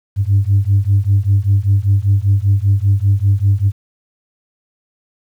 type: beating tone pair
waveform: sine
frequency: 97 / 102.1 Hz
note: G2 / G#2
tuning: -18 / -29 cents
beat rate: 5.1 Hz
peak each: -12 dBFS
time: 0.16-3.72 s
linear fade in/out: 50 ms
effects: tanh soft clip ceiling -5 dBFS + 8-bit